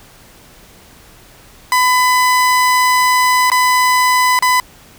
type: tone with dropouts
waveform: 30% pulse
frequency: 1003 Hz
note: B5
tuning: 26 cents sharp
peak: -7 dBFS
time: 1.72-4.6 s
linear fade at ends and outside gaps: 1 ms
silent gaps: 3.501-3.517 / 4.39-4.424 s
effects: pink hiss -43 dBFS RMS until 4.98 s